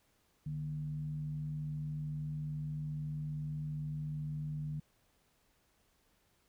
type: tone with frequency modulation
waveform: sine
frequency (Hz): 150.4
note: D3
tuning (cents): +42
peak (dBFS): -36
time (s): 0.46-4.8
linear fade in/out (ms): 5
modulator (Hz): 86.1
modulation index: 0.33
effects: pink hiss -73 dBFS RMS until 6.48 s